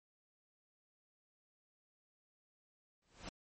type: noise with exponential growth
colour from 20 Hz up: pink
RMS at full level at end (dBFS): -44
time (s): 3.02-3.29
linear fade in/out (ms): 2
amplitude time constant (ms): 58
effects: MP3 32 kbps